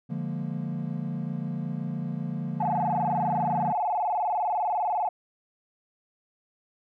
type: chord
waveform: triangle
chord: Bb dominant seventh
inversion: first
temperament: equal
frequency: 146.83 / 174.61 / 207.7 / 233.1 Hz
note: D3 / F3 / Ab3 / Bb3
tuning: 0 / 0 / 0 / 0 cents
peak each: -31 / -31 / -36 / -33 dBFS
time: 0.09-3.73 s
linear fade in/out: 20 ms
type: tone with vibrato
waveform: sine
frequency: 784 Hz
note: G5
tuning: in tune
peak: -23 dBFS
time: 2.6-5.09 s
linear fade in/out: 5 ms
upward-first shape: square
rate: 20 Hz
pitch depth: 160 cents each way
effects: tanh soft clip ceiling -17 dBFS